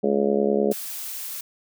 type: harmonic tone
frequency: 70 Hz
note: C#2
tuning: 18 cents sharp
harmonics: 3 / 4 / 5 / 6 / 7 / 8 / 9 / 10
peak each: -24 / -32 / -28 / -22 / -30 / -26 / -34 / -34 dBFS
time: 0.03-0.73 s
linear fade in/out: 10 ms
type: noise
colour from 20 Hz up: blue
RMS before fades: -33 dBFS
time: 0.71-1.41 s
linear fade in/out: 5 ms
effects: none